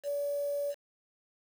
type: tone with quantisation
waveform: sine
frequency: 573 Hz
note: D5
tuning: 43 cents flat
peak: -30 dBFS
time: 0.03-0.75 s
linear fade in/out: 50 ms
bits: 8
effects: none